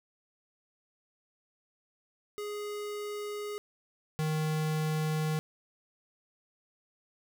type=tone pair in turn; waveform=square; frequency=415.3 / 155.56 Hz; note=G#4 / D#3; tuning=0 / 0 cents; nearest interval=octave + perfect fourth; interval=1700 cents; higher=first; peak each=-36 / -29 dBFS; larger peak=second; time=2.38-3.58 / 4.19-5.39 s; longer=neither; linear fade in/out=0 ms; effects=none